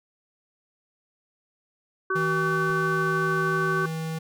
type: harmonic tone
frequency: 379.5 Hz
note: F#4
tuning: 44 cents sharp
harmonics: 1 / 3 / 4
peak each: -27 / -27 / -27 dBFS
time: 2.1-3.86 s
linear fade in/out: 5 ms
type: tone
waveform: square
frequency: 160.8 Hz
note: E3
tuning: 43 cents flat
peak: -29 dBFS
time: 2.15-4.19 s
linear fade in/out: 10 ms
type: click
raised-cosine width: 3 ms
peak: -31 dBFS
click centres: 2.702 s
effects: none